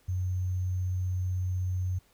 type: tone with sample-and-hold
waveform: sine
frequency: 91.6 Hz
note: F#2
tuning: 17 cents flat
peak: -27 dBFS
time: 0.08-1.99 s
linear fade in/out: 10 ms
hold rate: 6300 Hz
effects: pink hiss -65 dBFS RMS until 2.13 s